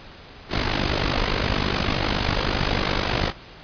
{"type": "noise with amplitude modulation", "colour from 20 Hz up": "pink", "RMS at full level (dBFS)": -19, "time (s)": [0.49, 3.33], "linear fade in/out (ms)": 50, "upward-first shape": "sine", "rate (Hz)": 49.6, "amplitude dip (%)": 75, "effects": ["pink hiss -43 dBFS RMS until 3.63 s", "resampled to 11025 Hz"]}